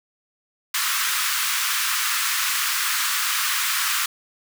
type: high-pass noise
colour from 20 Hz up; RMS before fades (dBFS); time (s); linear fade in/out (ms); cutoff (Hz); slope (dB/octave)
pink; -23; 0.74-4.06; 5; 1100; 48
effects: none